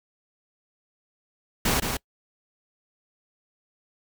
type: noise with echo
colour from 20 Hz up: pink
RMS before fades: -23 dBFS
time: 1.65-1.8 s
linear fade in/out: 5 ms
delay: 170 ms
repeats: 1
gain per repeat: -5 dB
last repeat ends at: 1.97 s
effects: noise-tail reverb RT60 0.1 s tail -25 dB re dry